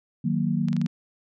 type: chord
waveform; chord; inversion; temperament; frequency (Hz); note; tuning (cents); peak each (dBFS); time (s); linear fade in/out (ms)
sine; D# minor; none; equal; 155.56 / 185 / 233.1; D#3 / F#3 / A#3; 0 / 0 / 0; -26; 0.24-0.87; 10
type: clicks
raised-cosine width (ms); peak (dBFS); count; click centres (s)
0.2; -22; 5; 0.685 / 0.73 / 0.766 / 0.815 / 0.862
effects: none